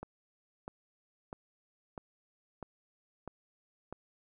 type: click train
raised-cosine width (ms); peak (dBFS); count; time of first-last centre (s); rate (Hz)
1; -27; 7; 0.03-3.926; 1.54
effects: none